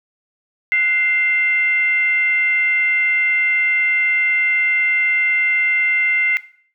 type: tone with frequency modulation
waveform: sine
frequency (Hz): 2092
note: C7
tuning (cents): -1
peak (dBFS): -13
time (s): 0.72-6.37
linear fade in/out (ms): 0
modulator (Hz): 618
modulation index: 0.37
effects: noise-tail reverb RT60 0.5 s tail -17 dB re dry